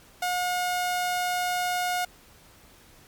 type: tone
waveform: sawtooth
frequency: 720 Hz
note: F#5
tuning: 47 cents flat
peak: -21 dBFS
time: 0.22-2.05 s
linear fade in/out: 5 ms
effects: pink hiss -54 dBFS RMS until 3.07 s + MP3 96 kbps